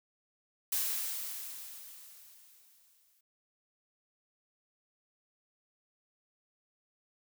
blue noise with exponential decay, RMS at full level -31 dBFS, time 0.72-3.21 s, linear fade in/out 5 ms, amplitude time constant 540 ms, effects none

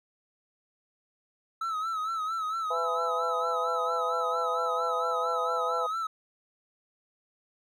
triangle tone with vibrato, 1300 Hz, E6, 24 cents flat, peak -27 dBFS, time 1.61-6.07 s, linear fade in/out 5 ms, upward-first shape sine, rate 4.4 Hz, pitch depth 68 cents each way
harmonic tone, 167.2 Hz, E3, 25 cents sharp, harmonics 3 / 4 / 5 / 6, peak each -32 / -34 / -36 / -38 dBFS, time 2.7-5.87 s, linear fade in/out 10 ms
effects none

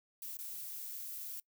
violet noise with dropouts, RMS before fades -44 dBFS, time 0.22-1.4 s, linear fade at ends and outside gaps 2 ms, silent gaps 0.371-0.388 s, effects noise-tail reverb RT60 0.1 s tail -23 dB re dry

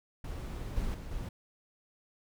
brown noise with level steps, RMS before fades -38 / -34 / -41 / -38 dBFS, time 0.24-1.29 s, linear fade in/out 5 ms, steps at 0.76 / 0.94 / 1.11 s, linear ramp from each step 5 ms, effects none

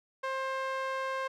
sawtooth tone with band-pass filter, 530 Hz, C5, 22 cents sharp, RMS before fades -34 dBFS, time 0.23-1.28 s, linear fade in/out 10 ms, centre 1200 Hz, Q 1.1, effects none

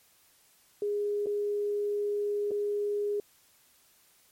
sine tone with dropouts, 411.9 Hz, G#4, 14 cents flat, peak -27 dBFS, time 0.82-3.2 s, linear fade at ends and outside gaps 2 ms, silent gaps 1.26-1.268 / 2.509-2.515 s, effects white hiss -63 dBFS RMS until 4.31 s + MP3 64 kbps

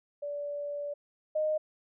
sine tone pair in turn, 579 / 616.9 Hz, D5 / D#5, -25 / -15 cents, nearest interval minor second, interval 110 cents, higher second, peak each -33 / -26 dBFS, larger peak second, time 0.22-0.94 / 1.35-1.58 s, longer first, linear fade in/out 10 ms, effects none

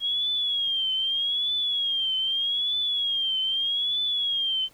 sine tone with vibrato, 3277 Hz, G#7, 24 cents flat, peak -23 dBFS, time 0-4.69 s, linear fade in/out 50 ms, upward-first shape triangle, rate 0.81 Hz, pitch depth 120 cents each way, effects pink hiss -57 dBFS RMS until 4.73 s

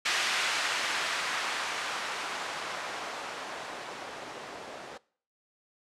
violet noise with low-pass filter sweep, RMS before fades -34 dBFS, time 0.05-4.98 s, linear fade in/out 10 ms, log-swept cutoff 1900 to 520 Hz, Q 0.83, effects noise-tail reverb RT60 0.5 s tail -22 dB re dry + low-pass 9000 Hz 12 dB/octave

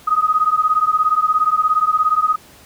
sine beating tone pair, 1244.5 / 1261.5 Hz, D#6 / D#6, 0 / +23 cents, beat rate 17 Hz, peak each -16 dBFS, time 0.07-2.36 s, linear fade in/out 10 ms, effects pink hiss -45 dBFS RMS until 2.65 s + high-pass 60 Hz 12 dB/octave

